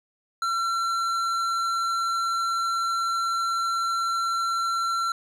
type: tone with tanh clipping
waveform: triangle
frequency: 1356 Hz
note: E6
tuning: 49 cents sharp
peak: -25 dBFS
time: 0.42-5.12 s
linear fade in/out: 2 ms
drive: 16 dB
effects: none